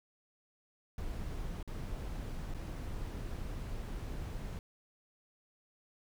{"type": "noise with dropouts", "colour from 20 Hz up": "brown", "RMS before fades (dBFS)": -40, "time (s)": [0.98, 4.59], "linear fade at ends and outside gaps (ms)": 1, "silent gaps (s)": [[1.628, 1.676], [2.539, 2.546]], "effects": []}